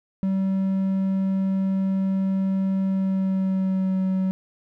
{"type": "tone with pitch glide", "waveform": "triangle", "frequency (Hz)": [192, 188.59], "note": ["G3", "F#3"], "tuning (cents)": [-36, 33], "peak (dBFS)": -18, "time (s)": [0.23, 4.31], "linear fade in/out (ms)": 0, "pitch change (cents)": -31, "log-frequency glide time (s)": [2.84, 3.99], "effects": []}